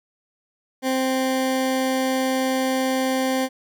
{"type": "tone", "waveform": "20% pulse", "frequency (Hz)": 261.6, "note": "C4", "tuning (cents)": 0, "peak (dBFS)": -15, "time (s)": [0.82, 3.49], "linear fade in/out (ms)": 50, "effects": []}